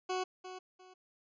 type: tone with echo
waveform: 20% pulse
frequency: 370 Hz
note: F#4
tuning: in tune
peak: -28 dBFS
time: 0.09-0.24 s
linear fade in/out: 10 ms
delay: 350 ms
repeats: 2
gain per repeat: -11 dB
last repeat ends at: 0.94 s
effects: resampled to 16000 Hz